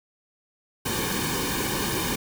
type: noise with comb filter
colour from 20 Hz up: pink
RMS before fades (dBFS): -27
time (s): 0.85-2.16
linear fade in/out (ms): 10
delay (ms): 1.5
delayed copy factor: -0.75
effects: none